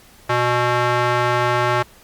square tone with band-pass filter, 122.1 Hz, B2, 19 cents flat, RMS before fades -18 dBFS, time 0.29-1.83 s, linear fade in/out 10 ms, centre 1200 Hz, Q 1, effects pink hiss -48 dBFS RMS until 2.03 s + Opus 48 kbps

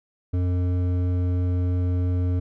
triangle tone with hard clipping, 89.7 Hz, F2, 47 cents sharp, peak -22 dBFS, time 0.33-2.4 s, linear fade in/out 10 ms, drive 14 dB, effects none

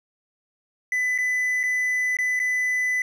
triangle tone with dropouts, 2000 Hz, B6, 21 cents sharp, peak -19 dBFS, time 0.92-3.02 s, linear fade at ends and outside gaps 2 ms, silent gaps 1.179-1.185 / 1.632-1.636 / 2.169-2.187 / 2.393-2.399 s, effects none

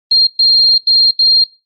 sine tone bursts at uneven times, 4207 Hz, C8, 9 cents sharp, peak -6 dBFS, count 4, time 0.11-0.27 / 0.39-0.78 / 0.87-1.11 / 1.19-1.44 s, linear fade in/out 5 ms, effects noise-tail reverb RT60 0.3 s tail -21 dB re dry + Opus 24 kbps

